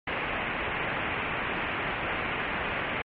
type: low-pass noise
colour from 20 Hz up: white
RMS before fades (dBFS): -31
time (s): 0.07-3.02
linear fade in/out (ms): 5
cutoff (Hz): 2700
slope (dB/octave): 48
effects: MP3 32 kbps